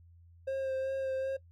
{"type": "tone with vibrato", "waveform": "triangle", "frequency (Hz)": 532, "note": "C5", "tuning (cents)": 29, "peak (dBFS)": -29, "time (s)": [0.47, 1.37], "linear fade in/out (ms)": 10, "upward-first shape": "sine", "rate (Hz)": 2.6, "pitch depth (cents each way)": 18, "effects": ["noise-tail reverb RT60 0.1 s tail -20 dB re dry", "added 85 Hz sine -55 dBFS peak until 1.51 s"]}